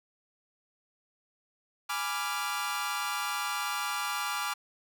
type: chord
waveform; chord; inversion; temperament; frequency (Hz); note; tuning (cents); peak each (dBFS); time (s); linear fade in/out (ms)
sawtooth; G# diminished seventh; none; equal with one note detuned; 830.6 / 987.8 / 1174.7 / 1390.5; G#5 / B5 / D6 / F6; 0 / 0 / 0 / -8; -34 / -35 / -31 / -32; 1.89-4.54; 10
effects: none